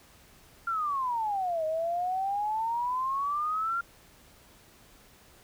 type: exponential two-way sweep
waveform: sine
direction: down then up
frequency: 1396.9 to 622.3 to 1396.9 Hz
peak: -27 dBFS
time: 0.67-3.81 s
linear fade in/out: 5 ms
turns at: 1.65 s
effects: pink hiss -57 dBFS RMS until 5.43 s